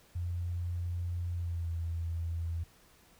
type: tone with pitch glide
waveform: sine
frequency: 87.31 to 83.56 Hz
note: F2 to E2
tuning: 0 to +24 cents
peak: -32 dBFS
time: 0.15-2.64 s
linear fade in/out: 10 ms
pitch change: -76 cents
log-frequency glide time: 1.32-1.72 s
effects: pink hiss -62 dBFS RMS until 3.19 s